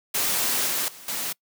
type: noise with level steps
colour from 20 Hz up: white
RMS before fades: -24 / -26 / -44 / -29 dBFS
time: 0.14-1.33 s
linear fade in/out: 10 ms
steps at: 0.67 / 0.88 / 1.08 s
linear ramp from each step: 2 ms
effects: noise-tail reverb RT60 0.1 s tail -25 dB re dry + high-pass 150 Hz 12 dB/octave